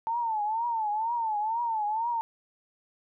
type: tone with vibrato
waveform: sine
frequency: 890 Hz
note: A5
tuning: 20 cents sharp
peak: -26 dBFS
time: 0.07-2.21 s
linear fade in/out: 0 ms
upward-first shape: triangle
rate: 2.1 Hz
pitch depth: 140 cents each way
effects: none